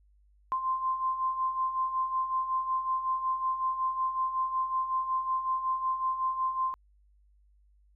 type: beating tone pair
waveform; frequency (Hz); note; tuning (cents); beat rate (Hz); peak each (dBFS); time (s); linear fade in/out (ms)
sine; 1040 / 1045.4; C6 / C6; -11 / -2; 5.4; -35 / -28; 0.52-6.74; 0
effects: added 50 Hz sine -60 dBFS peak until 7.95 s